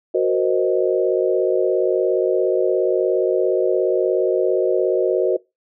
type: chord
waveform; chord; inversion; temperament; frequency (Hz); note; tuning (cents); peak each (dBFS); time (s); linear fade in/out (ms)
sine; C half-diminished seventh; second; equal; 370 / 466.2 / 523.3 / 622.3; Gb4 / Bb4 / C5 / Eb5; 0 / 0 / 0 / 0; -18 / -21 / -22 / -23; 0.14-5.37; 10
effects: noise-tail reverb RT60 0.2 s tail -21 dB re dry